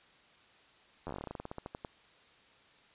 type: slowing click train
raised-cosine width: 1 ms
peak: -26 dBFS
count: 20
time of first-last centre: 1.07-1.848 s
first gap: 11 ms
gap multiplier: 1.13
effects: white hiss -62 dBFS RMS until 2.94 s + resampled to 8000 Hz